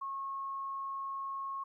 sine tone, 1090 Hz, C#6, 29 cents flat, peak -36 dBFS, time 0.01-1.64 s, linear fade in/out 10 ms, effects 13-bit

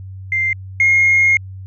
sine tone pair in turn, 2093 / 2144 Hz, C7 / C7, 0 / +42 cents, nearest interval unison, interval 42 cents, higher second, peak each -14 / -8 dBFS, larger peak second, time 0.32-0.53 / 0.8-1.37 s, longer second, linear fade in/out 2 ms, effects tanh soft clip ceiling -6 dBFS + added 95 Hz sine -29 dBFS peak until 1.66 s

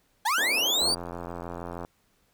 35% pulse linear sweep, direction up, 784 to 4749 Hz, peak -21 dBFS, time 0.25-0.95 s, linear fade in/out 10 ms
pink band-pass noise, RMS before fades -36 dBFS, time 0.38-0.93 s, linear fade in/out 0 ms, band 300 to 1000 Hz, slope 24 dB/octave
click train, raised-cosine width 1 ms, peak -22 dBFS, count 90, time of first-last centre 0.82-1.849 s, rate 86.5 Hz
effects pink hiss -68 dBFS RMS until 2.33 s

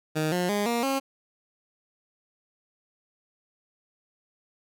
15% pulse tone with pitch steps, 155.56 / 178.69 / 205.3 / 235.8 / 270.8 Hz, D#3 / F3 / G#3 / A#3 / C#4, 0 / +40 / -20 / +20 / -40 cents, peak -18 dBFS, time 0.15-1 s, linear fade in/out 20 ms, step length 170 ms, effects none

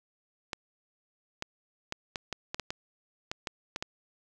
clicks, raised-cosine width 0.2 ms, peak -16 dBFS, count 12, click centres 0.532 / 1.424 / 1.924 / 2.158 / 2.327 / 2.545 / 2.597 / 2.705 / 3.315 / 3.472 / 3.761 / 3.825 s, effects none

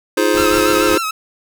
square chord, F minor seventh, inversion third, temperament just, 314.3 / 349.2 / 419.1 / 523.8 Hz, Eb4 / F4 / Ab4 / C5, +18 / 0 / +16 / +2 cents, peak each -19 dBFS, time 0.17-0.98 s, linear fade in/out 5 ms
pink noise with tremolo, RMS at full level -25 dBFS, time 0.34-0.96 s, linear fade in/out 10 ms, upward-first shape sine, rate 5.5 Hz, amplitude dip 50%
sawtooth tone with vibrato, 1315 Hz, E6, 5 cents flat, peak -15 dBFS, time 0.37-1.11 s, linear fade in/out 5 ms, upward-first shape sine, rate 6.8 Hz, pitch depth 63 cents each way
effects none

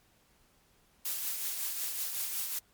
blue noise with tremolo, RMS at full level -33 dBFS, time 1.05-2.59 s, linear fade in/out 5 ms, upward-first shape triangle, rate 5.4 Hz, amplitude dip 45%, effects pink hiss -67 dBFS RMS until 2.73 s + MP3 96 kbps

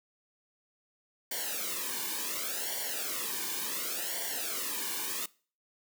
white noise with flanger, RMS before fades -35 dBFS, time 1.31-5.26 s, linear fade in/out 5 ms, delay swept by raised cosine 0.78 to 1.54 ms, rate 0.69 Hz, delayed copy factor -0.85, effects noise-tail reverb RT60 0.4 s tail -22 dB re dry + high-pass 200 Hz 12 dB/octave

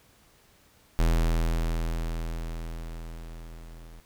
square tone with level ramp, 41.2 Hz, E1, in tune, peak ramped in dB -20 to -45 dBFS, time 0.99-4 s, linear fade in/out 0 ms, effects pink hiss -60 dBFS RMS until 4.05 s

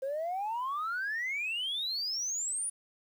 sine exponential sweep, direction up, 522 to 9820 Hz, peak -30 dBFS, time 0.02-2.7 s, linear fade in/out 10 ms, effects tanh soft clip ceiling -28 dBFS + 10-bit

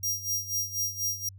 sawtooth tone with tremolo, 5700 Hz, F8, 34 cents sharp, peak -23 dBFS, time 0.03-1.29 s, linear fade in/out 5 ms, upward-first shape sine, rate 4.1 Hz, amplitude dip 80%, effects added 96 Hz sine -45 dBFS peak until 1.38 s

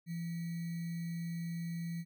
sine tone with sample-and-hold, 168.5 Hz, E3, 38 cents sharp, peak -36 dBFS, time 0.06-2.05 s, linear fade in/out 50 ms, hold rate 2100 Hz, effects none

